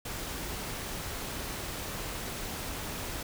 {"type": "noise with amplitude modulation", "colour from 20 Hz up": "pink", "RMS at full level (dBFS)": -36, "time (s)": [0.05, 3.23], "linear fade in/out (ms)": 5, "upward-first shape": "sine", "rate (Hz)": 297, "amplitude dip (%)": 30, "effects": []}